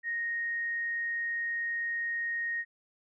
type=tone; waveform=sine; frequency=1864.7 Hz; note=A#6; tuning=in tune; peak=-30 dBFS; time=0.03-2.65 s; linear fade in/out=50 ms; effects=none